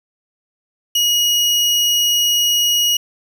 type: tone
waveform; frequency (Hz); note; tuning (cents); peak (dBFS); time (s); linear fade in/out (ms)
30% pulse; 2896; F#7; -38; -10; 0.95-2.97; 5
effects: none